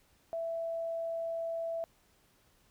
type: tone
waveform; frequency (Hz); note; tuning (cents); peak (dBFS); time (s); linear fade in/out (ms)
sine; 663; E5; +10; -33; 0.33-1.84; 0
effects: pink hiss -68 dBFS RMS until 2.7 s